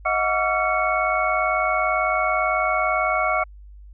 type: tone cluster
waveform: sine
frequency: 630 / 728 / 1140 / 1367 / 2211 Hz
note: D#5 / F#5 / C#6 / F6 / C#7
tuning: +21 / -28 / +48 / -37 / -5 cents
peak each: -25 dBFS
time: 0.05-3.44 s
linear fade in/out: 10 ms
effects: added 50 Hz sine -40 dBFS peak until 3.93 s